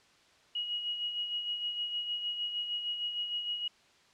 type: tone with tremolo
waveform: sine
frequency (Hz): 2899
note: F#7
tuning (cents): -36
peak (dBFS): -30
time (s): 0.55-3.68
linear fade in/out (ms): 5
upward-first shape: sine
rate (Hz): 6.5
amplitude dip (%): 50
effects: white hiss -63 dBFS RMS until 4.13 s + low-pass 5000 Hz 12 dB/octave